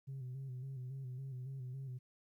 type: tone with vibrato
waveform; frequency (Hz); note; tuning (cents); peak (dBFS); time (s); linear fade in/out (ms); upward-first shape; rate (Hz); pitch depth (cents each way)
sine; 130.81; C3; 0; -40; 0.07-1.99; 20; square; 3.6; 57
effects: tanh soft clip ceiling -40 dBFS + 13-bit